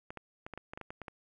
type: clicks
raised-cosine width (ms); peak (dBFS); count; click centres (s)
0.5; -27; 11; 0.105 / 0.173 / 0.465 / 0.537 / 0.576 / 0.735 / 0.775 / 0.813 / 0.905 / 1.017 / 1.082
effects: 11-bit